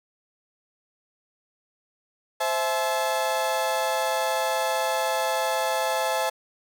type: chord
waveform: 35% pulse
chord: A minor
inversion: first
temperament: equal with one note detuned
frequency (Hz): 523.3 / 659.3 / 858.4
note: C5 / E5 / A5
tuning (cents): 0 / 0 / -43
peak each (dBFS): -27 / -26 / -25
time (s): 2.4-6.3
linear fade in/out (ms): 10
effects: none